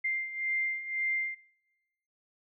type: beating tone pair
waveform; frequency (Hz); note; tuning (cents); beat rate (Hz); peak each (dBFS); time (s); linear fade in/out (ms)
sine; 2096 / 2097.9; C7 / C7; +2 / +4; 1.9; -36 / -31; 0.04-1.35; 10
effects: noise-tail reverb RT60 1.0 s tail -23 dB re dry